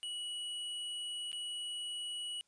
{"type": "tone with dropouts", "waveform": "square", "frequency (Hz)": 2930, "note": "F#7", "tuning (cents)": -18, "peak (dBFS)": -39, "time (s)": [0.03, 2.41], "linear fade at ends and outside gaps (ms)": 0, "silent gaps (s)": [1.317, 1.329], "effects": ["white hiss -75 dBFS RMS until 2.47 s", "resampled to 22050 Hz"]}